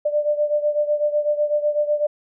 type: beating tone pair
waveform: sine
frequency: 592 / 600 Hz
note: D5 / D5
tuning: +14 / +37 cents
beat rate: 8 Hz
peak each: -19 / -23 dBFS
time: 0.05-2.07 s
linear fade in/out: 10 ms
effects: none